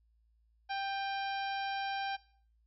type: harmonic tone with a mistuned harmonic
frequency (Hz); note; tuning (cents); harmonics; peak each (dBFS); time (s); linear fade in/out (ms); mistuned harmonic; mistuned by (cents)
786; G5; +4; 1 / 2 / 3 / 4 / 5 / 6 / 7; -35 / -41 / -45 / -47 / -49 / -51 / -52; 0.69-2.17; 20; 3; +37
effects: noise-tail reverb RT60 0.5 s tail -20 dB re dry + added 56 Hz sine -67 dBFS peak until 2.66 s